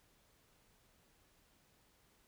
silence, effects pink hiss -71 dBFS RMS until 2.27 s

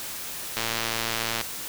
click train, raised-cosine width 0.2 ms, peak -9 dBFS, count 97, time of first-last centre 0.57-1.412 s, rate 114 Hz, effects white hiss -35 dBFS RMS until 1.68 s

